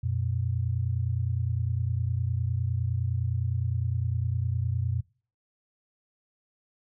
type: tone pair together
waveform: sine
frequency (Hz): 90.51 / 120.3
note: F#2 / B2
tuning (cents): -38 / -45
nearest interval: perfect fourth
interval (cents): 493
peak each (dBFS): -28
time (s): 0.03-5.01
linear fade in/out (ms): 10
effects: noise-tail reverb RT60 0.4 s tail -23 dB re dry